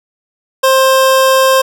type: tone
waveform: 25% pulse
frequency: 528 Hz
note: C5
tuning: 16 cents sharp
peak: -3 dBFS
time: 0.63-1.62 s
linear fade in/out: 10 ms
effects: none